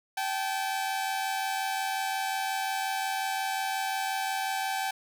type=tone pair together; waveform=sawtooth; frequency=774.4 / 860 Hz; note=G5 / A5; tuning=-21 / -40 cents; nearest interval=major second; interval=181 cents; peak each=-26 / -31 dBFS; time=0.17-4.91 s; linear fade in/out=5 ms; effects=none